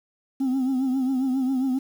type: tone with vibrato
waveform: sine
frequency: 261.6 Hz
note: C4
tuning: in tune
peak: -18 dBFS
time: 0.4-1.79 s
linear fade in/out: 10 ms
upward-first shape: triangle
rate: 7.4 Hz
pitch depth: 82 cents each way
effects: tanh soft clip ceiling -20 dBFS + 8-bit